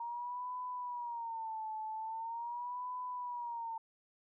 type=tone with vibrato; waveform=sine; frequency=932.3 Hz; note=A#5; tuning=in tune; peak=-38 dBFS; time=0-3.78 s; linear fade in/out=5 ms; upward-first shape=sine; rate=0.42 Hz; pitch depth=120 cents each way; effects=none